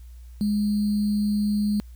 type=tone with sample-and-hold; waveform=sine; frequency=207.7 Hz; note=G#3; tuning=in tune; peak=-20 dBFS; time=0.41-1.8 s; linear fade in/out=0 ms; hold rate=4410 Hz; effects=added 60 Hz sine -40 dBFS peak until 1.95 s + white hiss -62 dBFS RMS until 1.95 s